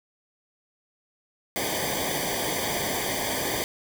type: noise with comb filter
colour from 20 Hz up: pink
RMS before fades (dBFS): -28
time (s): 1.56-3.64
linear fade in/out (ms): 0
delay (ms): 0.74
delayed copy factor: -1
effects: none